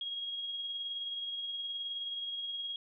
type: tone with tremolo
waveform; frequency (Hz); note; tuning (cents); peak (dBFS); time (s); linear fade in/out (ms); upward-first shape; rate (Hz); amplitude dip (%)
sine; 3284; G#7; -20; -34; 0.01-2.76; 2; triangle; 19; 40
effects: none